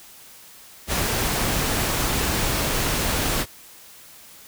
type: noise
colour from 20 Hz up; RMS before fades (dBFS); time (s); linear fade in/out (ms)
pink; -23; 0.87-3.46; 50
effects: white hiss -46 dBFS RMS until 4.47 s